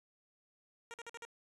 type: tone bursts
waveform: 10% pulse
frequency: 466.7 Hz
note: A#4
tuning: 2 cents sharp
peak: -37 dBFS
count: 5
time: 0.91-1.251 s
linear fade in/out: 0 ms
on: 29 ms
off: 49 ms
effects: resampled to 24000 Hz